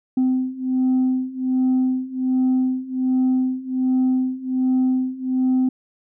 sine beating tone pair, 256.7 / 258 Hz, C4 / C4, -33 / -24 cents, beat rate 1.3 Hz, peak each -20 / -18 dBFS, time 0.17-5.69 s, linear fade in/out 5 ms, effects tanh soft clip ceiling -13 dBFS

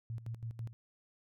sine tone with tremolo, 114.5 Hz, A#2, 31 cents flat, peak -37 dBFS, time 0.1-0.73 s, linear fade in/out 0 ms, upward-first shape square, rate 6.1 Hz, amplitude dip 75%, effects none

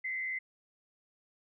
sine tone with frequency modulation, 2056 Hz, C7, 31 cents flat, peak -33 dBFS, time 0.04-0.39 s, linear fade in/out 10 ms, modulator 81.4 Hz, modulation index 0.72, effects none

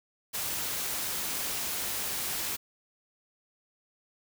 white noise, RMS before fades -33 dBFS, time 0.33-2.57 s, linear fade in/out 20 ms, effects none

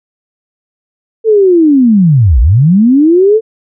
sine linear two-way sweep, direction down then up, 454.3 to 51.91 to 453.5 Hz, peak -3 dBFS, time 1.24-3.41 s, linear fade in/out 50 ms, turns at 2.4 s, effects none

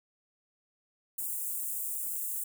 white high-pass noise, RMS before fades -35 dBFS, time 1.18-2.44 s, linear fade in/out 5 ms, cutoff 7700 Hz, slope 48 dB/octave, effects none

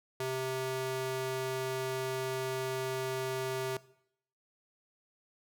square tone with high-pass filter, 130.81 Hz, C3, in tune, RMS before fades -35 dBFS, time 0.2-3.77 s, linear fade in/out 2 ms, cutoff 300 Hz, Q 1.1, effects noise-tail reverb RT60 0.7 s tail -19 dB re dry

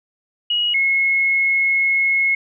sine tone pair in turn, 2900 / 2173 Hz, F#7 / C#7, -35 / -35 cents, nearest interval perfect fourth, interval 500 cents, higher first, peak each -16 / -14 dBFS, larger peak second, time 0.5-0.74 / 0.74-2.35 s, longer second, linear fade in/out 5 ms, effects none

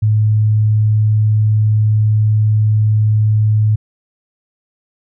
sine tone, 107.4 Hz, A2, 41 cents flat, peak -9 dBFS, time 0.02-3.76 s, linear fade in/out 10 ms, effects none

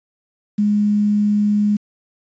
sine tone with quantisation, 207.7 Hz, G#3, in tune, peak -13 dBFS, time 0.58-1.77 s, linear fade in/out 10 ms, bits 7, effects resampled to 16000 Hz

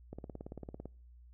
click train, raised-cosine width 2 ms, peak -30 dBFS, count 14, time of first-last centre 0.13-0.856 s, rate 17.9 Hz, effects noise-tail reverb RT60 0.5 s tail -26 dB re dry + added 60 Hz sine -54 dBFS peak until 1.33 s

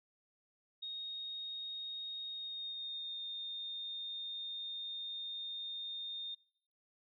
sine tone with pitch glide, 3729 to 3652 Hz, A#7 to A#7, 0 to -36 cents, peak -40 dBFS, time 0.82-6.35 s, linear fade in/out 10 ms, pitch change -36 cents, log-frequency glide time 2.28-3.23 s, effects noise-tail reverb RT60 0.6 s tail -23 dB re dry

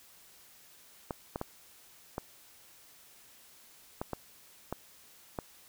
clicks, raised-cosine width 1 ms, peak -20 dBFS, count 8, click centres 1.108 / 1.359 / 1.414 / 2.181 / 4.015 / 4.133 / 4.726 / 5.388 s, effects white hiss -58 dBFS RMS until 5.68 s

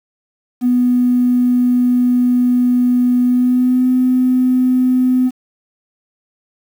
triangle tone with pitch glide, 246.9 to 254 Hz, B3 to B3, 0 to +49 cents, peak -6 dBFS, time 0.61-5.31 s, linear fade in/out 50 ms, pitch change +49 cents, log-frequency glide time 3.24-3.88 s, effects tanh soft clip ceiling -8 dBFS + 7-bit

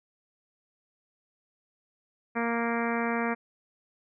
harmonic tone, 233.1 Hz, A#3, in tune, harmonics 1 / 2 / 3 / 4 / 5 / 6 / 7 / 8 / 9 / 10, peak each -30 / -33 / -35 / -36 / -37 / -38 / -38 / -39 / -40 / -40 dBFS, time 2.35-3.35 s, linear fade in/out 20 ms, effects none

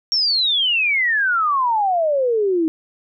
sine exponential sweep, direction down, 5588 to 311.1 Hz, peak -15 dBFS, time 0.12-2.68 s, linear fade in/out 0 ms, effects none

